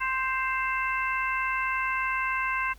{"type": "harmonic tone with a mistuned harmonic", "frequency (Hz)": 523.3, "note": "C5", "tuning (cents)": 0, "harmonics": [2, 3, 4, 5], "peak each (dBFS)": [-29, -31, -32, -33], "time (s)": [0, 2.74], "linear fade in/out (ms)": 20, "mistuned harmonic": 5, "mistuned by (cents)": 30, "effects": ["added 50 Hz sine -48 dBFS peak until 2.78 s", "pink hiss -58 dBFS RMS until 2.78 s"]}